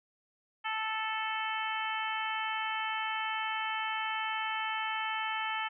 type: harmonic tone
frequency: 438.9 Hz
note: A4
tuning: 4 cents flat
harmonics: 2 / 3 / 4 / 5 / 6 / 7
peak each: -36 / -38 / -39 / -40 / -41 / -41 dBFS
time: 0.64-5.69 s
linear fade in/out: 20 ms
effects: none